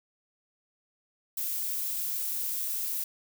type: noise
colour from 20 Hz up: violet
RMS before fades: -32 dBFS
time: 1.37-3.04 s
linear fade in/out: 5 ms
effects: none